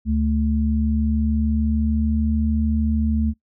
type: tone pair together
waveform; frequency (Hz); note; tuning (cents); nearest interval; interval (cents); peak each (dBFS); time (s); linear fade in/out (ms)
sine; 73.4 / 220; D2 / A3; 0 / 0; octave + perfect fifth; 1900; -20; 0.05-3.34; 50
effects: noise-tail reverb RT60 0.1 s tail -20 dB re dry